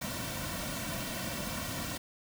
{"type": "noise with comb filter", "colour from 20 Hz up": "pink", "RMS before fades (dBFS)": -37, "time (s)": [0.01, 1.98], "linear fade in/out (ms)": 10, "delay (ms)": 2.4, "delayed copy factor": -0.75, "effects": []}